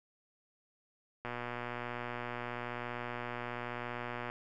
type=click train; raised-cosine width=0.5 ms; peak=-24 dBFS; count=370; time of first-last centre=1.25-4.3 s; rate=121 Hz; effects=none